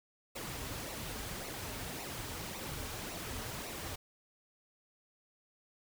pink noise with flanger, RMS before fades -42 dBFS, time 0.35-3.96 s, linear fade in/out 10 ms, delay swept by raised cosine 0.6 to 6 ms, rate 1.8 Hz, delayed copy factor -0.6, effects none

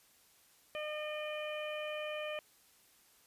harmonic tone, 607 Hz, D#5, 43 cents flat, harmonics 1 / 2 / 3 / 4 / 5, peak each -39 / -48 / -49 / -45 / -48 dBFS, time 0.75-2.39 s, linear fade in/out 0 ms, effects white hiss -66 dBFS RMS until 3.26 s + resampled to 32000 Hz

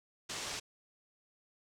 white low-pass noise, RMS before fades -41 dBFS, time 0.29-0.6 s, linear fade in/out 10 ms, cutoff 7300 Hz, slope 24 dB/octave, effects none

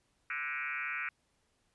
sine tone with frequency modulation, 1900 Hz, A#6, 33 cents sharp, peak -34 dBFS, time 0.3-1.09 s, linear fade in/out 2 ms, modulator 142 Hz, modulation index 4.2, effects pink hiss -75 dBFS RMS until 1.74 s + resampled to 24000 Hz

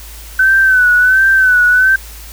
sine tone with vibrato, 1516 Hz, F#6, 42 cents sharp, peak -6 dBFS, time 0.39-1.96 s, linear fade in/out 5 ms, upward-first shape sine, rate 1.4 Hz, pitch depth 61 cents each way, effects added 54 Hz sine -31 dBFS peak until 2.32 s + white hiss -35 dBFS RMS until 2.32 s

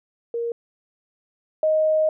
sine tone pair in turn, 467.8 / 624.4 Hz, A#4 / D#5, +6 / +6 cents, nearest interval perfect fourth, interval 500 cents, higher second, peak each -23 / -16 dBFS, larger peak second, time 0.34-0.52 / 1.63-2.09 s, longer second, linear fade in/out 2 ms, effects none

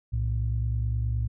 sine tone pair together, 63.1 / 112.79 Hz, B1 / A2, +38 / +43 cents, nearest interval minor seventh, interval 1005 cents, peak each -26 dBFS, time 0.12-1.28 s, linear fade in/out 20 ms, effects tanh soft clip ceiling -18 dBFS

